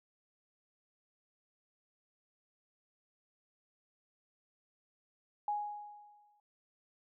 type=tone with exponential decay; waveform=sine; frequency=830.6 Hz; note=G#5; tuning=in tune; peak=-30 dBFS; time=5.48-6.4 s; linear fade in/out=2 ms; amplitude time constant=200 ms; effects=none